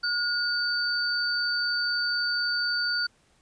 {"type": "tone pair together", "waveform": "sine", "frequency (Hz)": [1440, 4572], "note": ["F#6", "D8"], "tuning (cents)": [-47, -47], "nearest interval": "octave + minor sixth", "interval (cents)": 2000, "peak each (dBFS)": -27, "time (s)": [0.03, 3.07], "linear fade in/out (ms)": 10, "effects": ["pink hiss -64 dBFS RMS until 3.41 s", "resampled to 22050 Hz"]}